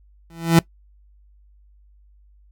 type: tone with exponential growth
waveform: 30% pulse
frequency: 166.2 Hz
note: E3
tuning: 15 cents sharp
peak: -5 dBFS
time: 0.3-0.59 s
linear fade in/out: 2 ms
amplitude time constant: 62 ms
effects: noise-tail reverb RT60 0.1 s tail -20 dB re dry + added 50 Hz sine -50 dBFS peak until 2.51 s